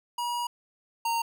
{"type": "tone pair in turn", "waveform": "square", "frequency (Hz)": [960, 924.5], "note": ["B5", "A#5"], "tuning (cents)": [-49, -15], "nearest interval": "minor second", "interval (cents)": 66, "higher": "first", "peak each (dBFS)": [-29, -26], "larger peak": "second", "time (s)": [[0.18, 0.47], [1.05, 1.22]], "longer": "first", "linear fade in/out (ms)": 5, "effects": []}